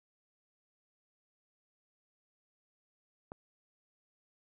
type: click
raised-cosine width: 1 ms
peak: -29 dBFS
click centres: 3.319 s
effects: none